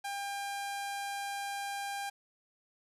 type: tone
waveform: sawtooth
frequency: 800 Hz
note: G5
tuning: 35 cents sharp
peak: -32 dBFS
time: 0.04-2.1 s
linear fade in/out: 10 ms
effects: resampled to 32000 Hz + 10-bit